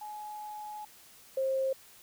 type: tone pair in turn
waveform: sine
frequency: 844 / 531.7 Hz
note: G#5 / C5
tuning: +28 / +28 cents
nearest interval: minor sixth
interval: 800 cents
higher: first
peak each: -39 / -27 dBFS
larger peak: second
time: 0.01-0.85 / 1.37-1.73 s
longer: first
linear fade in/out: 5 ms
effects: white hiss -56 dBFS RMS until 2.02 s